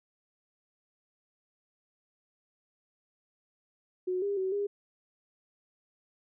sine tone with pitch steps, 366.7 / 402.5 / 378.1 / 405.9 Hz, F#4 / G4 / F#4 / G#4, -15 / +46 / +38 / -40 cents, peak -28 dBFS, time 4.07-4.67 s, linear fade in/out 10 ms, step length 150 ms, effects none

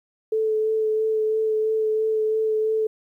sine tone with vibrato, 436.3 Hz, A4, 15 cents flat, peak -19 dBFS, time 0.32-2.87 s, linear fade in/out 5 ms, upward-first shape sine, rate 3 Hz, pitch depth 14 cents each way, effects 10-bit

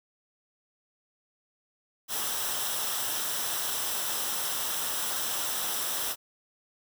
white noise with comb filter, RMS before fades -31 dBFS, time 2.08-6.16 s, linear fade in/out 50 ms, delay 0.44 ms, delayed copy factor -0.55, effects none

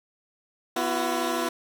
15% pulse chord, B suspended fourth, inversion none, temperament equal with one note detuned, 246.9 / 337.1 / 370 Hz, B3 / E4 / F#4, 0 / +39 / 0 cents, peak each -24 / -21 / -25 dBFS, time 0.76-1.49 s, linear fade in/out 5 ms, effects none

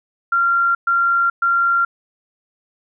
sine tone bursts, 1381 Hz, F6, 20 cents flat, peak -13 dBFS, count 3, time 0.32-1.85 s, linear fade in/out 5 ms, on 430 ms, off 120 ms, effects none

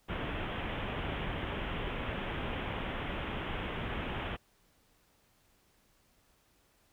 pink low-pass noise, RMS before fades -37 dBFS, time 0.08-4.37 s, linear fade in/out 20 ms, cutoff 3400 Hz, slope 96 dB/octave, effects pink hiss -69 dBFS RMS until 6.92 s

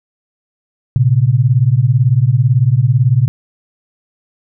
sine beating tone pair, 115.9 / 133.9 Hz, A#2 / C3, -10 / +40 cents, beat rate 18 Hz, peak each -11 dBFS, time 0.96-3.28 s, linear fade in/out 0 ms, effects none

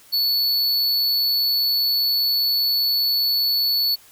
square tone, 4435 Hz, C#8, in tune, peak -18 dBFS, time 0.12-3.96 s, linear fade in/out 20 ms, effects white hiss -50 dBFS RMS until 4.11 s

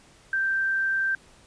sine tone, 1568 Hz, G6, in tune, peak -22 dBFS, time 0.33-1.15 s, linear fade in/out 2 ms, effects pink hiss -55 dBFS RMS until 1.46 s + resampled to 22050 Hz

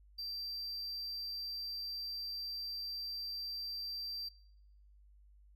triangle tone, 4698 Hz, D8, in tune, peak -38 dBFS, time 0.18-4.29 s, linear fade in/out 10 ms, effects noise-tail reverb RT60 0.8 s tail -22 dB re dry + added 50 Hz sine -59 dBFS peak until 5.55 s

